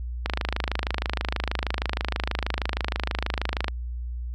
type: click train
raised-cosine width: 0.3 ms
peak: -9 dBFS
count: 91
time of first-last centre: 0.26-3.682 s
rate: 26.3 Hz
effects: added 60 Hz sine -29 dBFS peak until 4.34 s